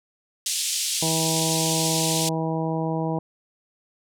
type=band-pass noise; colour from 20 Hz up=white; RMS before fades=-26 dBFS; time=0.46-2.29 s; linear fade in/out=2 ms; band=2900 to 9400 Hz; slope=24 dB/octave
type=harmonic tone; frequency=161.3 Hz; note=E3; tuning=37 cents flat; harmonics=1 / 2 / 3 / 4 / 5 / 6; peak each=-26 / -29 / -31 / -32 / -33 / -34 dBFS; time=1.02-3.19 s; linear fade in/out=5 ms
effects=none